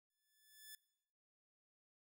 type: tone with exponential growth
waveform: 5% pulse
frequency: 1736 Hz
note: A6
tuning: 24 cents flat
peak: -40 dBFS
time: 0.1-0.75 s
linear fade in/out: 2 ms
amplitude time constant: 140 ms
effects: noise-tail reverb RT60 0.8 s tail -20 dB re dry